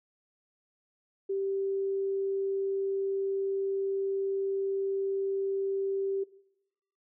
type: tone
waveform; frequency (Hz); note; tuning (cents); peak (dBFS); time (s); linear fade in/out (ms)
sine; 390.6; G4; -6; -28; 1.29-6.24; 10
effects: noise-tail reverb RT60 0.8 s tail -18 dB re dry

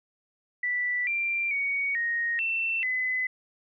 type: tone with pitch steps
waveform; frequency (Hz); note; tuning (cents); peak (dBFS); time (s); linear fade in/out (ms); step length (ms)
sine; 1970 / 2368 / 2239 / 1868 / 2685 / 2019; B6 / D7 / C#7 / A#6 / E7 / B6; -5 / +14 / +17 / +3 / +31 / +38; -25; 0.63-3.27; 5; 440
effects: none

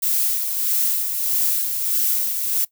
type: noise with tremolo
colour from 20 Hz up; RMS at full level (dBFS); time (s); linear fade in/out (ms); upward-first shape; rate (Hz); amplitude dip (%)
violet; -19; 0.02-2.65; 10; sine; 1.6; 45
effects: noise-tail reverb RT60 0.1 s tail -20 dB re dry

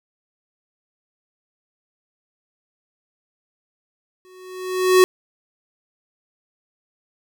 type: tone with exponential growth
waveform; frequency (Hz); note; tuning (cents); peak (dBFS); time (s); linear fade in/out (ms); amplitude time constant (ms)
square; 370; F#4; 0; -8; 4.25-5.04; 0; 170
effects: none

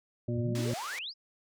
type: harmonic tone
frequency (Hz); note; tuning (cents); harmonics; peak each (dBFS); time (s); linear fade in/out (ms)
119.1; A#2; +38; 1 / 2 / 3 / 5; -31 / -35 / -37 / -41; 0.28-0.74; 5
type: exponential sweep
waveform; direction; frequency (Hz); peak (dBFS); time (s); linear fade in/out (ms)
sine; up; 73.8 to 5340; -36; 0.34-1.14; 50
type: band-pass noise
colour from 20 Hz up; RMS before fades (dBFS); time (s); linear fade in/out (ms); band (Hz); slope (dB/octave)
white; -43; 0.55-0.99; 2; 610 to 6000; 12
effects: none

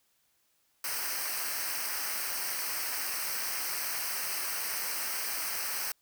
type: noise with comb filter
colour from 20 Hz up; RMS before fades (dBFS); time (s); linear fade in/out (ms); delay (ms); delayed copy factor
white; -34; 0.84-5.92; 2; 0.28; -0.8
effects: white hiss -72 dBFS RMS until 6.01 s

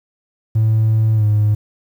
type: tone with pitch glide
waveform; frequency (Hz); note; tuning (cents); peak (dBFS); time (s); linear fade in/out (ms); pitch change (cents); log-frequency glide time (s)
triangle; 110 to 105.58; A2 to G#2; 0 to +29; -8; 0.55-1.55; 10; -71; 1.15-1.24
effects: tanh soft clip ceiling -7 dBFS + 8-bit

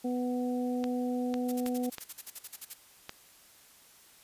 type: harmonic tone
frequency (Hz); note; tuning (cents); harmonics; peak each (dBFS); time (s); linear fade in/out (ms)
248.1; B3; +8; 1 / 2 / 3; -30 / -36 / -41; 0.04-1.9; 10
type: clicks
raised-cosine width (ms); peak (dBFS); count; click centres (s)
0.2; -21; 5; 0.841 / 1.341 / 1.663 / 1.983 / 3.094
type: noise bursts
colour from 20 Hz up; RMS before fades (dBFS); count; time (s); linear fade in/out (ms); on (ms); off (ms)
blue; -40; 15; 1.48-2.739; 10; 41; 46
effects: white hiss -58 dBFS RMS until 4.23 s + resampled to 32000 Hz

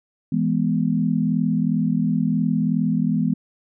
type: chord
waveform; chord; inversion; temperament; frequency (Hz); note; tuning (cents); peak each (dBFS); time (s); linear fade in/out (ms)
sine; E major; none; equal; 164.81 / 207.7 / 246.9; E3 / G#3 / B3; 0 / 0 / 0; -22; 0.32-3.34; 5
effects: none

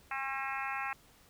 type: harmonic tone with a mistuned harmonic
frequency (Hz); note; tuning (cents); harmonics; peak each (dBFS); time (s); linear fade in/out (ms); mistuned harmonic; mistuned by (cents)
270; C#4; -45; 3 / 4 / 5 / 6 / 7 / 8 / 9 / 10; -40 / -41 / -42 / -43 / -43 / -44 / -45 / -45; 0.11-0.93; 2; 10; -45
effects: pink hiss -62 dBFS RMS until 1.29 s

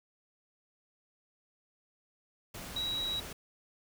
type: tone in noise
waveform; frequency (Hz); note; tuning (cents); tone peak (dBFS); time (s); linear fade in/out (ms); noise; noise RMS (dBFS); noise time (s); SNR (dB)
sine; 3868; B7; -37; -32; 2.76-3.2; 5; pink; -44; 2.54-3.33; +9
effects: none

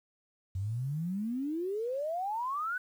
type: exponential sweep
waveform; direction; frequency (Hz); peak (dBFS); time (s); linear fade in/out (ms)
sine; up; 90.8 to 1523; -31; 0.55-2.78; 5
effects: 10-bit

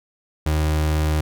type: tone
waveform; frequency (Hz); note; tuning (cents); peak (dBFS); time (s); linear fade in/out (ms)
35% pulse; 77.1; D#2; -15; -16; 0.46-1.21; 5
effects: none

